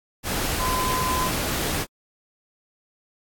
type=tone in noise; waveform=sine; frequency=1020 Hz; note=C6; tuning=44 cents flat; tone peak=-24 dBFS; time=0.58-1.31 s; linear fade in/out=50 ms; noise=pink; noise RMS=-26 dBFS; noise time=0.23-1.86 s; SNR=-1 dB; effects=AAC 64 kbps